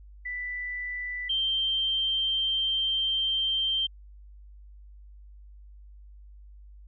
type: tone pair in turn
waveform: sine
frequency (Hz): 1981 / 3145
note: B6 / G7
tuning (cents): +5 / +5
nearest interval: minor sixth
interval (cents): 800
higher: second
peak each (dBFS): -31 / -24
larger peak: second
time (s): 0.25-1.29 / 1.29-3.87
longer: second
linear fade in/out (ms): 10
effects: added 50 Hz sine -46 dBFS peak until 6.87 s